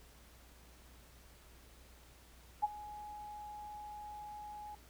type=tone with ADSR envelope; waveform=sine; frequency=837 Hz; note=G#5; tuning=13 cents sharp; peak=-26 dBFS; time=2.62-4.75 s; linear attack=21 ms; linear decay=25 ms; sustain=-19 dB; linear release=5 ms; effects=added 60 Hz sine -60 dBFS peak until 4.89 s + pink hiss -62 dBFS RMS until 4.89 s